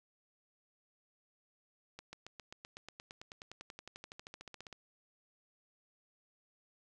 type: accelerating click train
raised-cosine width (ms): 0.2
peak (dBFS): -30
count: 30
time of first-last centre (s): 1.99-4.727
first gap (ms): 140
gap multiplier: 0.97
effects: none